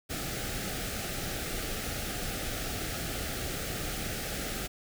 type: band-stop noise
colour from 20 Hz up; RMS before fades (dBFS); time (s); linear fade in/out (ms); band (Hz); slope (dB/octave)
pink; -35; 0.09-4.68; 20; 830 to 1200; 96
effects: none